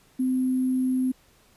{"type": "tone with sample-and-hold", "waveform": "sine", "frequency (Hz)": 257.3, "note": "C4", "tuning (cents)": -29, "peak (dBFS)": -21, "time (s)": [0.19, 1.12], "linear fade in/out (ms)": 10, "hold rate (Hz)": 11025, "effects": ["pink hiss -59 dBFS RMS until 1.56 s", "resampled to 32000 Hz"]}